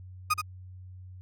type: tone with echo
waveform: 35% pulse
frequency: 1241 Hz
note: D#6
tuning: 5 cents flat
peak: -20 dBFS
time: 0.3-0.34 s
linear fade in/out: 10 ms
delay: 77 ms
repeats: 1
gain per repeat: -6 dB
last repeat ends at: 0.417 s
effects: added 92 Hz sine -43 dBFS peak until 1.21 s + AAC 48 kbps